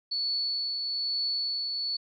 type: tone with tremolo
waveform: sine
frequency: 4435 Hz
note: C#8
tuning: in tune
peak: -26 dBFS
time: 0.11-1.97 s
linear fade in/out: 10 ms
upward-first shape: triangle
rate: 1.1 Hz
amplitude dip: 35%
effects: none